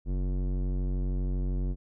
square tone with low-pass filter, 46.34 Hz, F#1, 3 cents sharp, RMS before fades -29 dBFS, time 0.05-1.76 s, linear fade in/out 50 ms, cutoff 310 Hz, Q 1, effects none

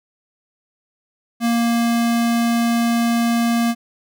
square tone, 233.7 Hz, A#3, 5 cents sharp, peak -16 dBFS, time 1.4-3.75 s, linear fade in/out 50 ms, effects none

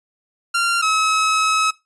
sawtooth tone pair in turn, 1383 / 1285.2 Hz, F6 / E6, -17 / -44 cents, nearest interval minor second, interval 127 cents, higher first, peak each -12 dBFS, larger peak neither, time 0.54-0.82 / 0.82-1.71 s, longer second, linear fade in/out 10 ms, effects noise-tail reverb RT60 0.2 s tail -19 dB re dry + resampled to 24000 Hz

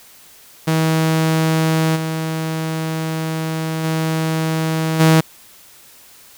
sawtooth tone with level steps, 160 Hz, D#3, 49 cents sharp, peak -10 / -16 / -13 / -5 dBFS, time 0.67-5.21 s, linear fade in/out 10 ms, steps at 1.95 / 3.83 / 4.99 s, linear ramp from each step 20 ms, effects white hiss -45 dBFS RMS until 6.37 s

